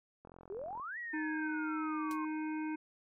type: click train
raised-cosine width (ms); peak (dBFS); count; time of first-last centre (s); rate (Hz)
1; -39; 25; 0.25-0.798; 43.8
type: exponential two-way sweep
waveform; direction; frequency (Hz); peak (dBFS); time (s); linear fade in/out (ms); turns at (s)
sine; up then down; 370 to 1946 to 1050; -39; 0.5-2.25; 2; 0.98
type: harmonic tone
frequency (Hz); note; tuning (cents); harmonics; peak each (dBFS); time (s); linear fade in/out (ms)
310.2; D#4; -5; 1 / 3 / 5 / 7 / 8; -35 / -45 / -49 / -52 / -53; 1.13-2.76; 10
type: noise with exponential decay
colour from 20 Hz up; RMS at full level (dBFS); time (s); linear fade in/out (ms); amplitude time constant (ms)
white; -46; 2.11-2.19; 0; 16
effects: MP3 64 kbps